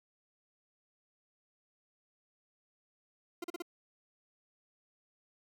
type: tone bursts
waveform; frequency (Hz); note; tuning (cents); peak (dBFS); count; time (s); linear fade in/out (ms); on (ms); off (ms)
40% pulse; 345.5; F4; -19; -36; 4; 3.42-3.622; 5; 22; 38
effects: none